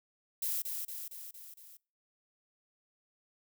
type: noise with echo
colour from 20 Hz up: violet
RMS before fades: -34 dBFS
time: 0.42-0.62 s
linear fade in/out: 5 ms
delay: 230 ms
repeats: 5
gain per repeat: -4 dB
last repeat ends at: 1.77 s
effects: noise-tail reverb RT60 0.4 s tail -26 dB re dry